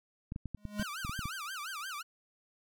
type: clicks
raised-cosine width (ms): 5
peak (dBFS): -26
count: 10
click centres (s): 0.321 / 0.361 / 0.457 / 0.547 / 0.653 / 0.797 / 1.049 / 1.095 / 1.192 / 1.256
type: tone with exponential growth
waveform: square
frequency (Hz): 207.7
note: G#3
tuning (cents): 0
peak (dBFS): -31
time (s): 0.57-0.83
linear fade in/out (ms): 5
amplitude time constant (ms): 55
type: tone with vibrato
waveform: sawtooth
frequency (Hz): 1353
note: E6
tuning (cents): +45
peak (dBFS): -35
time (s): 0.78-2.03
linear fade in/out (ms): 20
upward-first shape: sine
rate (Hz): 5.7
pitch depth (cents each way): 280
effects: none